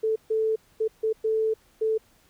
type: tone bursts at uneven times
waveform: sine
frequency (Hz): 440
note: A4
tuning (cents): 0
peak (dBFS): -21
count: 6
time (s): 0.03-0.16 / 0.3-0.56 / 0.8-0.88 / 1.03-1.13 / 1.24-1.54 / 1.81-1.98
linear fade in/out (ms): 10
effects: pink hiss -61 dBFS RMS until 2.29 s